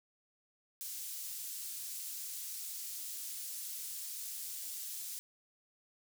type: high-pass noise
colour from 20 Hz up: pink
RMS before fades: -43 dBFS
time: 0.81-5.19 s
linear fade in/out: 0 ms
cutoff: 7100 Hz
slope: 12 dB/octave
effects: none